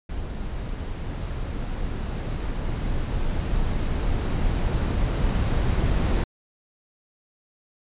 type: noise with level ramp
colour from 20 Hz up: brown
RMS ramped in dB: -31 to -20 dBFS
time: 0.09-6.24 s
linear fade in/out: 5 ms
effects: resampled to 8000 Hz